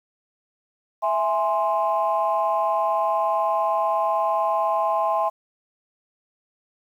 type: chord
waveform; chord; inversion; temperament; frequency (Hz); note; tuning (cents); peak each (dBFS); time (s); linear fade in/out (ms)
sine; E augmented; none; equal; 659.3 / 830.6 / 1046.5; E5 / G#5 / B#5; 0 / 0 / 0; -23; 1.02-5.3; 20
effects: tanh soft clip ceiling -11 dBFS + 9-bit